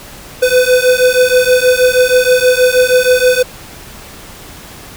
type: beating tone pair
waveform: square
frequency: 500 / 506.3 Hz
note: B4 / B4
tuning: +21 / +43 cents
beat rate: 6.3 Hz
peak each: -11 dBFS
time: 0.42-3.43 s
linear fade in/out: 10 ms
effects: pink hiss -33 dBFS RMS until 4.96 s